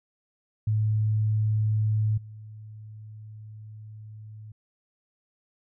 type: tone with level steps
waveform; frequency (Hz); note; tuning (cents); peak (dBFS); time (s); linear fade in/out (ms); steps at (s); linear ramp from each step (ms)
sine; 107.7; A2; -37; -21 / -40; 0.67-4.52; 5; 2.17; 10
effects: none